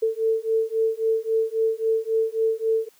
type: beating tone pair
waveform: sine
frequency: 444.4 / 448.1 Hz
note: A4 / A4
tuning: +17 / +32 cents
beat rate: 3.7 Hz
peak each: -23 / -23 dBFS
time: 0.02-2.89 s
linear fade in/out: 10 ms
effects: white hiss -58 dBFS RMS until 2.99 s + high-pass 150 Hz 12 dB/octave